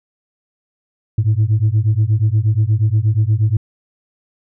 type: beating tone pair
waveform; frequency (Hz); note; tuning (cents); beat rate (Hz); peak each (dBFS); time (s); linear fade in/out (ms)
sine; 103.83 / 112.23; G#2 / A2; 0 / +35; 8.4; -13; 1.18-3.57; 5
effects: tanh soft clip ceiling -8 dBFS